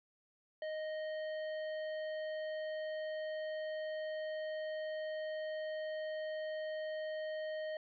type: tone with tanh clipping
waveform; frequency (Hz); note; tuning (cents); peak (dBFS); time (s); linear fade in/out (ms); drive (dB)
sine; 622; D#5; -1; -40; 0.62-7.77; 2; 14
effects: resampled to 11025 Hz